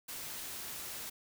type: noise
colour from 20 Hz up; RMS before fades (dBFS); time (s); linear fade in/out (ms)
white; -43; 0.08-1.1; 10
effects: none